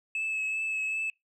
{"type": "tone with vibrato", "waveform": "sine", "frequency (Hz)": 2601, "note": "E7", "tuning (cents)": -24, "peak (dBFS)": -26, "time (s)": [0.15, 1.1], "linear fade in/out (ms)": 2, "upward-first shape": "triangle", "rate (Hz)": 2.6, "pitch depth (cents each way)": 20, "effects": ["noise-tail reverb RT60 0.2 s tail -25 dB re dry", "tanh soft clip ceiling -27 dBFS"]}